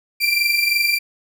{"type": "tone pair together", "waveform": "30% pulse", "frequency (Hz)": [2349, 2372], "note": ["D7", "D7"], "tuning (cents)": [0, 17], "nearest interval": "unison", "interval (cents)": 17, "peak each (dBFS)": [-17, -16], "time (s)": [0.2, 0.99], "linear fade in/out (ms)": 20, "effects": []}